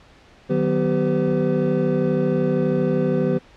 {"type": "tone cluster", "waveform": "triangle", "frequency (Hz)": [153.5, 186.2, 248.1, 390.1, 506], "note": ["D#3", "F#3", "B3", "G4", "B4"], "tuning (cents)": [-23, 11, 8, -8, 42], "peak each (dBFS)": -22, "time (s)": [0.49, 3.39], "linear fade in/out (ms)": 20, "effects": ["pink hiss -50 dBFS RMS until 3.56 s", "low-pass 4000 Hz 12 dB/octave"]}